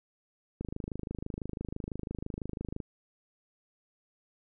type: click train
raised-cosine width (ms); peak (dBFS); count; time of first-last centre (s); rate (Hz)
3; -23; 58; 0.61-2.802; 26
effects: none